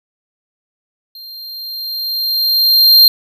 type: tone with level ramp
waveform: square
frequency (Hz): 4186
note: C8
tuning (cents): 0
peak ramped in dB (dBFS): -32 to -3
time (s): 1.15-3.08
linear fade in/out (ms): 2
effects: none